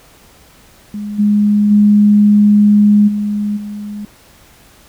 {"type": "tone with level steps", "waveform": "sine", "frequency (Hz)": 207.4, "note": "G#3", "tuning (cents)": -2, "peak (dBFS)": [-20, -8, -5, -14, -22], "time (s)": [0.94, 4.05], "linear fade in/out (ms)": 2, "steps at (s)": [1.18, 1.7, 3.07, 3.56], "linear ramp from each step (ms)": 20, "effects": ["pink hiss -45 dBFS RMS until 4.88 s"]}